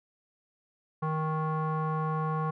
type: tone with low-pass filter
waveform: square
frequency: 156.7 Hz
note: D#3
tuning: 13 cents sharp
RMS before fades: -30 dBFS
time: 1.02-2.51 s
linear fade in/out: 10 ms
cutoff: 1100 Hz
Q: 4.4
effects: none